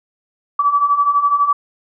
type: beating tone pair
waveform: sine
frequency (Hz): 1142 / 1154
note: D6 / D6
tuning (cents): -49 / -31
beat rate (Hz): 12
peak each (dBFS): -18 / -13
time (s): 0.59-1.53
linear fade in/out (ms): 5
effects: none